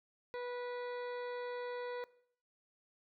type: harmonic tone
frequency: 489.9 Hz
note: B4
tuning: 14 cents flat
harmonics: 1 / 2 / 3 / 4 / 5 / 7 / 8 / 9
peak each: -40 / -48 / -52 / -52 / -58 / -63 / -61 / -65 dBFS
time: 0.34-2.04 s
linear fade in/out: 0 ms
effects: noise-tail reverb RT60 0.6 s tail -19 dB re dry